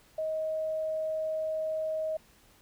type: tone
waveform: sine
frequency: 630 Hz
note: D#5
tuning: 21 cents sharp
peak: -29 dBFS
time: 0.18-2.17 s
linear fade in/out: 5 ms
effects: pink hiss -61 dBFS RMS until 2.61 s